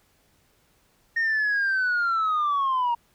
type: linear sweep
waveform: sine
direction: down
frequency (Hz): 1850 to 932.3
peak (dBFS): -19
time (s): 1.16-2.95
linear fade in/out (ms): 10
effects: tanh soft clip ceiling -19 dBFS + pink hiss -64 dBFS RMS until 3.14 s